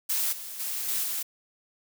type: noise with level steps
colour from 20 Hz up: blue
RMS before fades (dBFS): -27 / -39 / -32 / -28 / -31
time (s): 0.09-1.23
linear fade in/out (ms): 10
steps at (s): 0.32 / 0.59 / 0.88 / 1.03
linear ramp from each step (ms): 10
effects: none